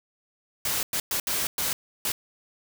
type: noise bursts at uneven times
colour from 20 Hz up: white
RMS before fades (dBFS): -27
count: 6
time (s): 0.65-0.83 / 0.93-1 / 1.11-1.2 / 1.27-1.47 / 1.58-1.73 / 2.05-2.12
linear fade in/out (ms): 2
effects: none